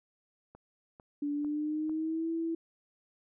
click train, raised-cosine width 1 ms, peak -37 dBFS, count 4, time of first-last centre 0.55-1.895 s, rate 2.23 Hz
sine tone with pitch glide, 290 to 329.3 Hz, D4 to E4, -22 to -2 cents, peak -30 dBFS, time 1.22-2.55 s, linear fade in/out 5 ms, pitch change +220 cents, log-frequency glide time 1.33-2.3 s
effects none

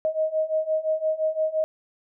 sine beating tone pair, 625 / 630.8 Hz, D#5 / D#5, +8 / +24 cents, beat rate 5.8 Hz, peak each -26 / -24 dBFS, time 0.05-1.64 s, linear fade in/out 0 ms, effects none

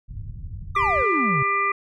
white low-pass noise, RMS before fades -34 dBFS, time 0.08-1.04 s, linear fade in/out 20 ms, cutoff 110 Hz, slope 24 dB/octave
triangle exponential sweep, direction down, 1244.5 to 125.1 Hz, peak -21 dBFS, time 0.75-1.43 s, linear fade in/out 5 ms
harmonic tone, 397.9 Hz, G4, 26 cents sharp, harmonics 1 / 3 / 5 / 6, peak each -31 / -21 / -25 / -28 dBFS, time 0.76-1.72 s, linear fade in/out 5 ms
effects none

